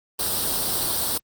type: noise with comb filter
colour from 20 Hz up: white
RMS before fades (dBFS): -24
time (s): 0.19-1.18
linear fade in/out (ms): 5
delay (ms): 0.22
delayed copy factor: +0.7
effects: Opus 24 kbps